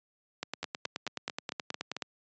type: two click trains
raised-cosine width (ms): 0.2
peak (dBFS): -16 / -18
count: 16 / 7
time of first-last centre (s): 0.43-2.022 / 0.63-1.966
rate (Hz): 9.42 / 4.49
effects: high-pass 150 Hz 12 dB/octave + resampled to 16000 Hz